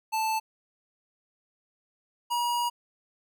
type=tone pair in turn; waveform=square; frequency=880 / 957.8 Hz; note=A5 / A#5; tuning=0 / +47 cents; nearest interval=minor second; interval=147 cents; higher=second; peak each=-26 dBFS; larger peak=neither; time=0.12-0.4 / 2.3-2.7 s; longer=second; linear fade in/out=20 ms; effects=none